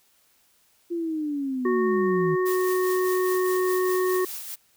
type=linear sweep; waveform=sine; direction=down; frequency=347.3 to 154.3 Hz; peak=-25 dBFS; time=0.9-2.36 s; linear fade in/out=20 ms
type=harmonic tone; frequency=368.4 Hz; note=F#4; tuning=7 cents flat; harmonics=1 / 3 / 5; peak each=-21 / -30 / -34 dBFS; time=1.65-4.25 s; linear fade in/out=5 ms
type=noise with tremolo; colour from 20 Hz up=blue; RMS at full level=-34 dBFS; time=2.45-4.56 s; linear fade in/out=20 ms; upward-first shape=sine; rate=4.9 Hz; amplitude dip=40%
effects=white hiss -63 dBFS RMS until 4.76 s